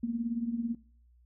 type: tone with tremolo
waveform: sine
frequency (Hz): 233.1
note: A#3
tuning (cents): 0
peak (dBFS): -26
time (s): 0.03-0.75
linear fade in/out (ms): 5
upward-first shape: triangle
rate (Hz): 18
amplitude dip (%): 80
effects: noise-tail reverb RT60 0.5 s tail -21 dB re dry + added 60 Hz sine -59 dBFS peak until 1.25 s